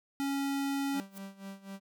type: tone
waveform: square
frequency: 277.2 Hz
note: C#4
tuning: in tune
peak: -31 dBFS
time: 0.2-1 s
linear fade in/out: 0 ms
type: tone with tremolo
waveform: 45% pulse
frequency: 195.4 Hz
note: G3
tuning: 5 cents flat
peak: -40 dBFS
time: 0.92-1.8 s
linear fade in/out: 50 ms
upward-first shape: sine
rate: 4 Hz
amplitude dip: 85%
type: noise with exponential growth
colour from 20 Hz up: blue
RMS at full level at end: -44 dBFS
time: 1.09-1.18 s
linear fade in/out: 0 ms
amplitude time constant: 18 ms
effects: none